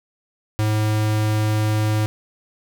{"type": "tone", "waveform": "square", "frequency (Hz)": 107.4, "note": "A2", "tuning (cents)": -41, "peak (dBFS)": -18, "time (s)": [0.59, 2.06], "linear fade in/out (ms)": 0, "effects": ["8-bit"]}